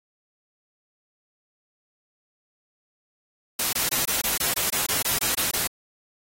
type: noise bursts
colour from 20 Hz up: white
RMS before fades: -24 dBFS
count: 13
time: 3.59-5.674 s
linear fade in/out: 5 ms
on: 140 ms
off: 22 ms
effects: AAC 48 kbps